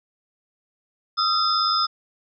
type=tone cluster; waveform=sine; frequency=1255 / 1353 / 3577 / 5080 Hz; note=D#6 / E6 / A7 / D#8; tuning=+15 / +45 / +28 / +35 cents; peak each=-23 / -25 / -29 / -22 dBFS; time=1.17-1.87 s; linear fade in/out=20 ms; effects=none